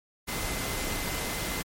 sine tone in noise, 2058 Hz, C7, 29 cents flat, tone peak -40 dBFS, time 0.27-1.63 s, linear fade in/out 20 ms, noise pink, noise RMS -32 dBFS, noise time 0.27-1.63 s, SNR -11 dB, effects MP3 64 kbps

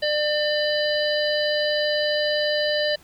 harmonic tone with a mistuned harmonic, 599 Hz, D5, 34 cents sharp, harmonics 1 / 3 / 5 / 7 / 8, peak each -22 / -27 / -29 / -30 / -31 dBFS, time 0.02-2.96 s, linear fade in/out 10 ms, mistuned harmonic 7, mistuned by -64 cents, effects pink hiss -53 dBFS RMS until 3.03 s

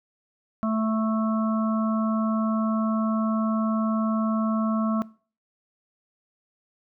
harmonic tone, 220 Hz, A3, in tune, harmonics 1 / 3 / 5 / 6, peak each -23 / -31 / -32 / -35 dBFS, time 0.63-5.02 s, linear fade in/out 0 ms, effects noise-tail reverb RT60 0.4 s tail -21 dB re dry

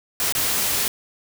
white noise with dropouts, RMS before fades -22 dBFS, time 0.2-0.88 s, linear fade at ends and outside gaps 1 ms, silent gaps 0.324-0.35 s, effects none

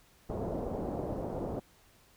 white low-pass noise, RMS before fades -36 dBFS, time 0.29-1.6 s, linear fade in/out 10 ms, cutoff 650 Hz, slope 24 dB/octave, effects pink hiss -63 dBFS RMS until 2.16 s

